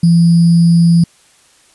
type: tone with sample-and-hold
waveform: sine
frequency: 169 Hz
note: E3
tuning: 43 cents sharp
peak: -5 dBFS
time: 0.03-1.04 s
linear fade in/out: 5 ms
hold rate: 4900 Hz
effects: white hiss -49 dBFS RMS until 1.74 s + resampled to 24000 Hz